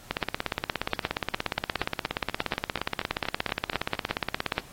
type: two click trains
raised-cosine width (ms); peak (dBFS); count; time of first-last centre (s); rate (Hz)
0.3; -9 / -15; 77 / 11; 0.11-4.581 / 1.34-3.732; 17 / 4.18
effects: pink hiss -50 dBFS RMS until 4.72 s + AAC 48 kbps